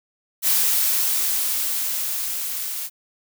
blue noise with level ramp, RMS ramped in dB -18 to -29 dBFS, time 0.42-2.9 s, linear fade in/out 50 ms, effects none

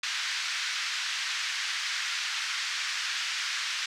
pink band-pass noise, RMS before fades -32 dBFS, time 0.03-3.86 s, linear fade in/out 5 ms, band 1500 to 6000 Hz, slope 24 dB/octave, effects none

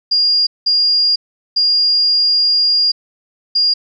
sine tone bursts at uneven times, 4828 Hz, D8, 47 cents sharp, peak -10 dBFS, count 4, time 0.11-0.47 / 0.66-1.16 / 1.56-2.92 / 3.55-3.74 s, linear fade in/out 10 ms, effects none

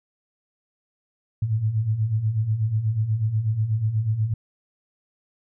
sine beating tone pair, 103.83 / 112.03 Hz, G#2 / A2, 0 / +32 cents, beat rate 8.2 Hz, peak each -27 / -21 dBFS, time 1.42-4.34 s, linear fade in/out 5 ms, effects none

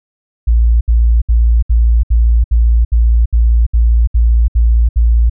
sine tone bursts, 57.4 Hz, A#1, 26 cents flat, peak -6 dBFS, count 12, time 0.47-5.298 s, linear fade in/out 10 ms, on 340 ms, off 68 ms, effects none

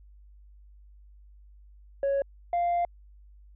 sine tone pair in turn, 554.4 / 696.1 Hz, C#5 / F5, 0 / -6 cents, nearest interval major third, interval 394 cents, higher second, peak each -21 dBFS, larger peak neither, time 2.03-2.22 / 2.53-2.85 s, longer second, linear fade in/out 2 ms, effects tanh soft clip ceiling -22 dBFS + added 50 Hz sine -50 dBFS peak until 3.55 s

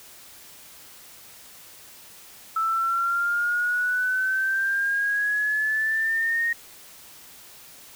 sine exponential sweep, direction up, 1316 to 1864.7 Hz, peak -21 dBFS, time 2.56-6.53 s, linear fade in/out 5 ms, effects white hiss -47 dBFS RMS until 7.95 s

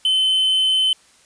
triangle tone, 3059 Hz, G7, 43 cents flat, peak -13 dBFS, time 0.05-0.93 s, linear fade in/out 2 ms, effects white hiss -53 dBFS RMS until 1.25 s + resampled to 22050 Hz

